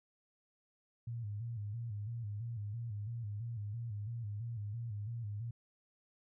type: tone with vibrato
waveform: sine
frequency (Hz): 110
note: A2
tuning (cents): 0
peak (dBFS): -38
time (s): 1.07-5.51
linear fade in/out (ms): 5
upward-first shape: square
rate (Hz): 3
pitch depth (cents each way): 110
effects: none